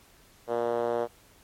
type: tone with band-pass filter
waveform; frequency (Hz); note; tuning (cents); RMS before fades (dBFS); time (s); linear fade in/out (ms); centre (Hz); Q
5% pulse; 118.4; A#2; +27; -28; 0.47-1.08; 50; 510; 2.7
effects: pink hiss -58 dBFS RMS until 1.43 s + MP3 64 kbps